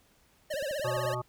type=tone with vibrato; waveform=square; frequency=574 Hz; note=D5; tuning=40 cents flat; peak=-32 dBFS; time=0.5-1.15 s; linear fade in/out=10 ms; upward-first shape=triangle; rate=16 Hz; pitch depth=180 cents each way
type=click train; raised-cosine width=3 ms; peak=-36 dBFS; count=8; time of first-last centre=0.54-1.138 s; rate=11.7 Hz
type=harmonic tone; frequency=123.47 Hz; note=B2; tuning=in tune; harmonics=1 / 3 / 5 / 7 / 9 / 10; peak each=-35 / -39 / -38 / -39 / -39 / -40 dBFS; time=0.84-1.22 s; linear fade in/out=10 ms
effects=pink hiss -65 dBFS RMS until 1.28 s